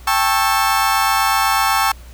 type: chord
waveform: 35% pulse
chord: A dominant seventh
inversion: third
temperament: just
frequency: 792 / 880 / 1100 / 1320 Hz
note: G5 / A5 / C#6 / E6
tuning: +18 / 0 / -14 / +2 cents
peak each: -18 dBFS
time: 0.07-1.92 s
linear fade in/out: 5 ms
effects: added 60 Hz sine -36 dBFS peak until 2.13 s + pink hiss -46 dBFS RMS until 2.13 s